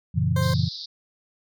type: chord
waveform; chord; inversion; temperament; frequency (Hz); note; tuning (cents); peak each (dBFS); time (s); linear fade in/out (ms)
sine; F# dominant seventh; none; equal with one note detuned; 92.5 / 116.54 / 138.59 / 166.54; F#2 / A#2 / C#3 / E3; 0 / 0 / 0 / +18; -25; 0.14-0.69; 20
type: tone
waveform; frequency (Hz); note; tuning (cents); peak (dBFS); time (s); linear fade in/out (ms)
20% pulse; 523.3; C5; 0; -22; 0.36-0.54; 5
type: band-pass noise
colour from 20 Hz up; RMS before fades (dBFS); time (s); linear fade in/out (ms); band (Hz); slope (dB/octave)
pink; -36; 0.42-0.86; 10; 3700 to 5200; 96
effects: none